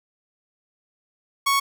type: tone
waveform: sawtooth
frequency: 1108.7 Hz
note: C#6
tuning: in tune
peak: -14 dBFS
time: 1.46-1.6 s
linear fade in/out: 10 ms
effects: none

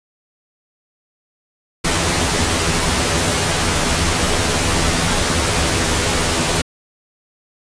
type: noise with comb filter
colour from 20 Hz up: pink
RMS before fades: -17 dBFS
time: 1.84-6.62 s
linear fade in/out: 10 ms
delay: 12 ms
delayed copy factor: +0.85
effects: resampled to 22050 Hz

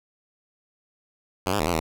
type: tone with pitch steps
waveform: 5% pulse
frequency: 92.7 / 102.4 / 76.4 / 87.3 / 79.8 Hz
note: F#2 / G#2 / D#2 / F2 / D#2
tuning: +4 / -24 / -31 / 0 / +44 cents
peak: -11 dBFS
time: 1.46-1.8 s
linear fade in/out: 5 ms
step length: 68 ms
effects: none

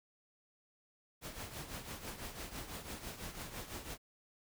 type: noise with tremolo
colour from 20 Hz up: pink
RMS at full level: -43 dBFS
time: 1.21-3.98 s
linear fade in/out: 50 ms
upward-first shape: triangle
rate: 6 Hz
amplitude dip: 70%
effects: none

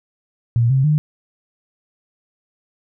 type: tone with pitch steps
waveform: sine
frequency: 117.5 / 133.42 / 151.5 Hz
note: A#2 / C3 / D#3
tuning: +14 / +34 / -46 cents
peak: -12 dBFS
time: 0.56-0.98 s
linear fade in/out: 0 ms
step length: 140 ms
effects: none

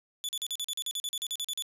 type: tone bursts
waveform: sawtooth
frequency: 3463 Hz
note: A7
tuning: 28 cents flat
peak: -28 dBFS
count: 16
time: 0.24-1.623 s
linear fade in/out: 0 ms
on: 48 ms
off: 41 ms
effects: resampled to 32000 Hz + 11-bit

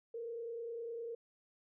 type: tone with frequency modulation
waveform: sine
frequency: 464.4 Hz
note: A#4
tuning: 7 cents flat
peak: -40 dBFS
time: 0.14-1.15 s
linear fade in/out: 5 ms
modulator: 29.9 Hz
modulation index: 0.49
effects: none

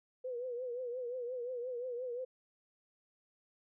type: tone with vibrato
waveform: sine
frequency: 493.9 Hz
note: B4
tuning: in tune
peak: -37 dBFS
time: 0.24-2.25 s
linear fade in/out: 10 ms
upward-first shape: triangle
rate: 5.7 Hz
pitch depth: 95 cents each way
effects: none

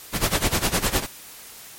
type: noise with tremolo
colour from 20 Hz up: pink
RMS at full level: -19 dBFS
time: 0.12-1.07 s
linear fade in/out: 50 ms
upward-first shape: sine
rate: 9.8 Hz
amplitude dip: 85%
effects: white hiss -42 dBFS RMS until 1.78 s + MP3 64 kbps

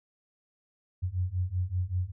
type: beating tone pair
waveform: sine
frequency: 88.4 / 93.6 Hz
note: F2 / F#2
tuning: +22 / +20 cents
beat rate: 5.2 Hz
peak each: -31 / -30 dBFS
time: 1.02-2.12 s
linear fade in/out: 20 ms
effects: none

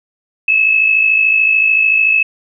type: tone with amplitude modulation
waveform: sine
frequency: 2597 Hz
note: E7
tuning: 26 cents flat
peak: -6 dBFS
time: 0.48-2.23 s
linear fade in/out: 5 ms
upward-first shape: sine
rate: 53.6 Hz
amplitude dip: 55%
effects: none

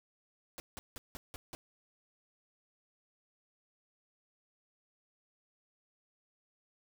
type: noise bursts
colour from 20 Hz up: pink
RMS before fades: -45 dBFS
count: 6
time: 0.58-1.55 s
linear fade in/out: 0 ms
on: 20 ms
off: 170 ms
effects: none

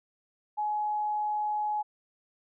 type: tone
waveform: sine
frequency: 843 Hz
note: G#5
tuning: 26 cents sharp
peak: -27 dBFS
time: 0.57-1.83 s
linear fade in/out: 20 ms
effects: none

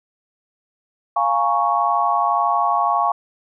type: chord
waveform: sine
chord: Bb minor seventh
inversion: second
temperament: equal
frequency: 698.5 / 830.6 / 932.3 / 1108.7 Hz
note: F5 / Ab5 / Bb5 / Db6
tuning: 0 / 0 / 0 / 0 cents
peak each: -21 / -21 / -25 / -19 dBFS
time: 1.16-3.12 s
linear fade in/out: 5 ms
effects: none

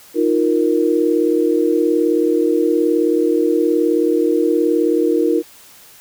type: chord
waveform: sine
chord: Eb suspended second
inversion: none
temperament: just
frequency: 311.1 / 350 / 466.7 Hz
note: Eb4 / F4 / Bb4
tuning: 0 / +4 / +2 cents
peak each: -17 dBFS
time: 0.14-5.43 s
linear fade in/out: 50 ms
effects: white hiss -44 dBFS RMS until 6 s

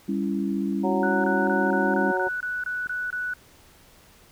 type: chord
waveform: sine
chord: C# diminished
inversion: second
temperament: just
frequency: 199.57 / 277.2 / 332.6 Hz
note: G3 / C#4 / E4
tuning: +31 / 0 / +16 cents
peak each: -26 / -28 / -30 dBFS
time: 0.08-2.12 s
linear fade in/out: 10 ms
type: harmonic tone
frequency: 185 Hz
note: F#3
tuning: in tune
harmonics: 2 / 3 / 4 / 5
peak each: -27 / -29 / -30 / -29 dBFS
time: 0.83-2.29 s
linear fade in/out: 20 ms
type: tone bursts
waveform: sine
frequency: 1480 Hz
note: F#6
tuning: in tune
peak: -26 dBFS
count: 10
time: 1.03-3.337 s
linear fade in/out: 2 ms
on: 210 ms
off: 23 ms
type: clicks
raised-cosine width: 3 ms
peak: -34 dBFS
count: 2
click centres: 2.271 / 2.861 s
effects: pink hiss -54 dBFS RMS until 4.31 s

